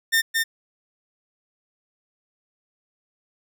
sawtooth tone with echo, 1813 Hz, A#6, 49 cents flat, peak -13 dBFS, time 0.12-0.22 s, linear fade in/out 20 ms, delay 220 ms, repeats 1, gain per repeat -3 dB, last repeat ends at 0.44 s, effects none

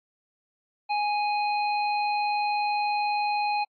harmonic tone, 830.6 Hz, G#5, in tune, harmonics 1 / 3 / 5, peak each -24 / -32 / -37 dBFS, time 0.89-3.65 s, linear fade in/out 20 ms, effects AAC 48 kbps

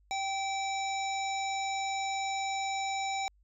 harmonic tone with a mistuned harmonic, 772 Hz, G5, 27 cents flat, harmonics 1 / 3 / 5 / 7 / 9, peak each -32 / -38 / -41 / -47 / -43 dBFS, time 0.11-3.28 s, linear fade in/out 0 ms, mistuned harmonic 1, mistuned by +17 cents, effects added 50 Hz sine -62 dBFS peak until 3.43 s

